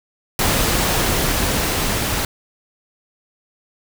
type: noise with level ramp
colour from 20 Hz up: pink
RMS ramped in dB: -17 to -21 dBFS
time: 0.39-2.25 s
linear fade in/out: 2 ms
effects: none